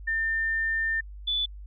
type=tone pair in turn; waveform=sine; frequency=1800 / 3475 Hz; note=A6 / A7; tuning=+39 / -22 cents; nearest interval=major seventh; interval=1139 cents; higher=second; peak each=-24 dBFS; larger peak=neither; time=0.07-1.01 / 1.27-1.46 s; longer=first; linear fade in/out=10 ms; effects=added 50 Hz sine -39 dBFS peak until 1.66 s